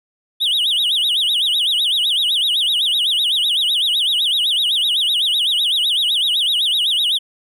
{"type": "tone with vibrato", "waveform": "triangle", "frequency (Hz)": 3322, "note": "G#7", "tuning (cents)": 0, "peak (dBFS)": -13, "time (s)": [0.4, 7.19], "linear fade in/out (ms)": 20, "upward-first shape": "sine", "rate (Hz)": 7.9, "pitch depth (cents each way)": 260, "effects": []}